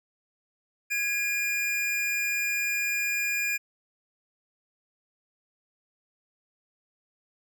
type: tone pair together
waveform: square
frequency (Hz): 1660.7 / 2412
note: G#6 / D7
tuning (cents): -1 / +46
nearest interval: tritone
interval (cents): 647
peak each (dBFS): -35 / -27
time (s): 0.9-3.58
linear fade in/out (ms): 20
effects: none